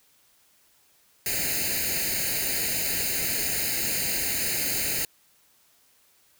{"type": "noise with comb filter", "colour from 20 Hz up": "white", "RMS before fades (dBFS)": -27, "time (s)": [1.26, 5.05], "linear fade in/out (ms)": 2, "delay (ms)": 0.44, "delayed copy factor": 0.9, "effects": ["white hiss -62 dBFS RMS until 6.39 s"]}